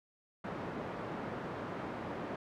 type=band-pass noise; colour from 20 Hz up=pink; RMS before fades=-41 dBFS; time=0.44-2.36 s; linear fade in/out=5 ms; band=160 to 1300 Hz; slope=12 dB/octave; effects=none